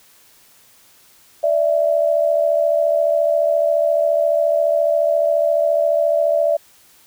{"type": "tone pair together", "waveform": "sine", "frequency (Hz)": [587.3, 661.7], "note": ["D5", "E5"], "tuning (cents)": [0, 6], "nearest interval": "major second", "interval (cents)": 206, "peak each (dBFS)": [-16, -17], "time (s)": [1.43, 6.57], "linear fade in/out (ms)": 10, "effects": ["white hiss -51 dBFS RMS until 7.06 s"]}